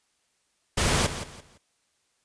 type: noise with echo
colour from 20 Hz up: pink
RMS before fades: -23 dBFS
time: 0.77-1.07 s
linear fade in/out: 10 ms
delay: 170 ms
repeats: 3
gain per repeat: -11 dB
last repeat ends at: 1.58 s
effects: white hiss -71 dBFS RMS until 2.24 s + resampled to 22050 Hz